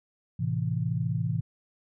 sine chord, A minor, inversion none, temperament equal, 110 / 130.81 / 164.81 Hz, A2 / C3 / E3, 0 / 0 / 0 cents, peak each -30 dBFS, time 0.39-1.41 s, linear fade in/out 10 ms, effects none

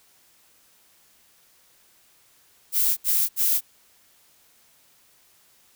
violet noise bursts, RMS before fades -21 dBFS, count 3, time 2.72-3.61 s, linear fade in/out 50 ms, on 250 ms, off 70 ms, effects white hiss -59 dBFS RMS until 5.75 s

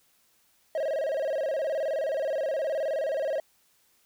triangle tone with vibrato, 587.3 Hz, D5, in tune, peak -24 dBFS, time 0.75-3.4 s, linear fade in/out 2 ms, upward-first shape square, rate 19 Hz, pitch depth 140 cents each way, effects white hiss -66 dBFS RMS until 4.05 s

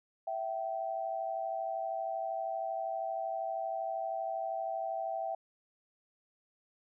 sine tone pair together, 659.3 / 772 Hz, E5 / G5, 0 / -27 cents, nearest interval minor third, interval 273 cents, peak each -36 / -36 dBFS, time 0.27-5.35 s, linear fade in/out 5 ms, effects none

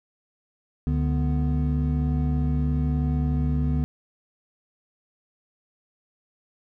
triangle tone cluster, 71.3 / 148.1 / 247.2 Hz, C#2 / D3 / B3, +49 / +15 / +2 cents, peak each -22 / -23 / -26 dBFS, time 0.87-3.84 s, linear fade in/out 0 ms, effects none

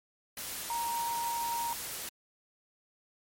sine tone in noise, 936 Hz, A#5, 7 cents sharp, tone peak -31 dBFS, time 0.7-1.73 s, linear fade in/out 2 ms, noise white, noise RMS -39 dBFS, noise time 0.37-2.09 s, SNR +5 dB, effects MP3 64 kbps

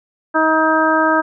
harmonic tone, 316.5 Hz, D#4, 30 cents sharp, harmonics 1 / 2 / 3 / 4 / 5, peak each -18 / -18 / -18 / -18 / -18 dBFS, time 0.34-1.22 s, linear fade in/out 20 ms, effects none

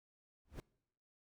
brown noise with exponential growth, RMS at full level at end -40 dBFS, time 0.45-0.6 s, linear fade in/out 0 ms, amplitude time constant 31 ms, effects noise-tail reverb RT60 0.8 s tail -24 dB re dry

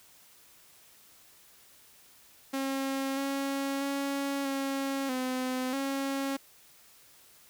sawtooth tone with pitch steps, 270.4 / 275.1 / 278 / 273.1 / 255.9 / 273.5 Hz, C#4 / C#4 / C#4 / C#4 / C4 / C#4, -43 / -13 / +5 / -26 / -38 / -23 cents, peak -26 dBFS, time 2.53-6.37 s, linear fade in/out 10 ms, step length 640 ms, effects white hiss -58 dBFS RMS until 7.49 s

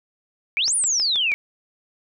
sine exponential two-way sweep, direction up then down, 2217 to 9956 to 2217 Hz, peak -18 dBFS, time 0.57-1.34 s, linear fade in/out 0 ms, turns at 0.75 s
click train, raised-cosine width 0.2 ms, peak -17 dBFS, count 5, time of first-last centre 0.68-1.318 s, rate 6.27 Hz
effects none

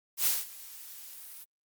blue noise with ADSR envelope, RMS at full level -25 dBFS, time 0.17-1.45 s, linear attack 90 ms, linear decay 190 ms, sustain -21 dB, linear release 25 ms, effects Opus 48 kbps

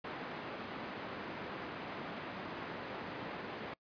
pink band-pass noise, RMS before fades -44 dBFS, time 0.04-3.74 s, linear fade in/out 5 ms, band 200 to 2300 Hz, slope 12 dB/octave, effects noise-tail reverb RT60 0.1 s tail -25 dB re dry + resampled to 11025 Hz

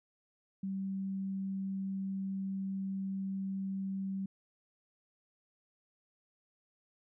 sine tone, 193.2 Hz, G3, 25 cents flat, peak -34 dBFS, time 0.63-4.26 s, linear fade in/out 5 ms, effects none

